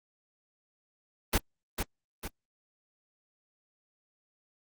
pink noise with echo, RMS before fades -25 dBFS, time 1.33-1.38 s, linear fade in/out 5 ms, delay 450 ms, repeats 2, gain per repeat -6 dB, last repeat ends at 2.28 s, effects Opus 24 kbps

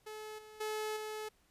sawtooth tone with level steps, 430 Hz, A4, 40 cents flat, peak -40 / -48 / -32 / -36 dBFS, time 0.06-1.29 s, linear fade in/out 10 ms, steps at 0.38 / 0.6 / 0.96 s, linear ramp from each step 10 ms, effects pink hiss -71 dBFS RMS until 1.5 s + resampled to 32000 Hz

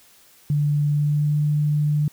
sine tone with pitch glide, 146.83 to 148.88 Hz, D3 to D3, 0 to +24 cents, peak -17 dBFS, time 0.5-2.08 s, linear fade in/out 2 ms, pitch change +24 cents, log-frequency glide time 0.92-1.37 s, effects white hiss -53 dBFS RMS until 2.12 s

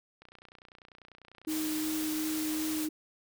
click train, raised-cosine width 0.3 ms, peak -36 dBFS, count 41, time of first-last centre 0.22-1.549 s, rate 30.1 Hz
sine tone with vibrato, 311.1 Hz, D#4, in tune, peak -31 dBFS, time 1.47-2.89 s, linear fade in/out 5 ms, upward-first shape sine, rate 2.7 Hz, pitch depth 9 cents each way
white noise, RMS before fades -38 dBFS, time 1.47-2.89 s, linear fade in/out 50 ms
effects none

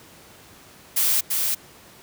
blue noise with echo, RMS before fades -20 dBFS, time 0.96-1.21 s, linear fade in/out 10 ms, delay 340 ms, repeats 1, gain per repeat -3 dB, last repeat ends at 1.55 s, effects pink hiss -48 dBFS RMS until 2.02 s + high-pass 80 Hz 12 dB/octave

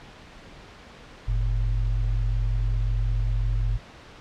sine tone pair together, 44.56 / 110.1 Hz, F1 / A2, +36 / +2 cents, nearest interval octave + major third, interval 1566 cents, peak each -22 / -27 dBFS, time 1.27-3.78 s, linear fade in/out 20 ms, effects pink hiss -46 dBFS RMS until 4.2 s + low-pass 4000 Hz 12 dB/octave

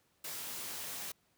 white noise with comb filter, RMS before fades -42 dBFS, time 0.24-1.12 s, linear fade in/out 5 ms, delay 18 ms, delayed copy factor -0.55, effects pink hiss -73 dBFS RMS until 1.37 s + high-pass 80 Hz 12 dB/octave

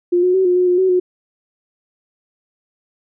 sine tone with pitch steps, 352.4 / 363.4 / 378.5 / 358.4 / 362.7 / 357.6 / 375.8 / 362.9 Hz, F4 / F#4 / F#4 / F4 / F#4 / F4 / F#4 / F#4, +16 / -31 / +39 / +45 / -34 / +41 / +27 / -34 cents, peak -11 dBFS, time 0.12-1 s, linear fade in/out 10 ms, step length 110 ms, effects none

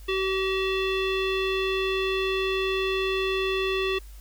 square tone with low-pass filter, 381.8 Hz, G4, 46 cents flat, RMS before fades -26 dBFS, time 0.08-3.99 s, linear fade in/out 10 ms, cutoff 3100 Hz, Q 7, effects added 50 Hz sine -41 dBFS peak until 4.2 s + white hiss -55 dBFS RMS until 4.2 s

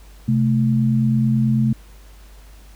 sine tone pair together, 129.65 / 218.8 Hz, C3 / A3, -15 / -9 cents, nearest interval major sixth, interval 906 cents, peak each -17 dBFS, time 0.28-1.73 s, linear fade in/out 5 ms, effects added 50 Hz sine -41 dBFS peak until 2.75 s + pink hiss -51 dBFS RMS until 2.75 s

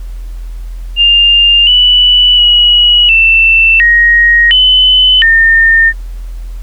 sine tone with pitch steps, 2804 / 2963 / 2916 / 2671 / 1879 / 3021 / 1818 Hz, F7 / F#7 / F#7 / E7 / A#6 / F#7 / A#6, +6 / +2 / -26 / +22 / +13 / +35 / -44 cents, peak -3 dBFS, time 0.96-5.93 s, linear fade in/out 50 ms, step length 710 ms, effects added 42 Hz sine -19 dBFS peak until 6.62 s + pink hiss -44 dBFS RMS until 6.62 s

